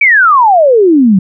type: exponential sweep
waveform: sine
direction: down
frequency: 2359 to 180 Hz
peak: -3 dBFS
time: 0.01-1.19 s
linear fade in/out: 5 ms
effects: none